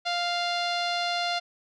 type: tone with low-pass filter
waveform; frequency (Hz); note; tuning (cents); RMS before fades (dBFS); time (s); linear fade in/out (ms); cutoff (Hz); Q
sawtooth; 698.5; F5; 0; -28; 0.05-1.4; 20; 4200; 3.3
effects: none